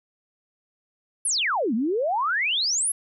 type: exponential two-way sweep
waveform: sine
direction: down then up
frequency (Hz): 11360 to 207.7 to 11360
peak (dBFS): -21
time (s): 1.25-2.92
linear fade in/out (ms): 5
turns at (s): 1.74
effects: none